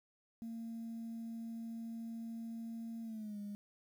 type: tone with pitch glide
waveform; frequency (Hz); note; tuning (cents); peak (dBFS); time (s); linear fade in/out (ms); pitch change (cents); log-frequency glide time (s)
sine; 228.4 to 204.7; A#3 to G#3; -35 to -25; -40; 0.42-3.55; 0; -190; 3.02-3.39
effects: tanh soft clip ceiling -39 dBFS + 11-bit